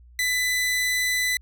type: tone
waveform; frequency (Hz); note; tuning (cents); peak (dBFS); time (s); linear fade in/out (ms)
sawtooth; 1998; B6; +20; -18; 0.19-1.37; 2
effects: added 60 Hz sine -47 dBFS peak until 1.41 s